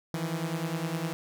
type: beating tone pair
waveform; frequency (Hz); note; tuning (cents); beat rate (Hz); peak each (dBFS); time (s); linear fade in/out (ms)
sawtooth; 159 / 168.9; D#3 / E3; +38 / +42; 9.9; -29; 0.14-1.13; 0
effects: none